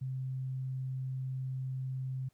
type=tone; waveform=sine; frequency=130.81 Hz; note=C3; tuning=in tune; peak=-34 dBFS; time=0.01-2.29 s; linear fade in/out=10 ms; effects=pink hiss -75 dBFS RMS until 2.33 s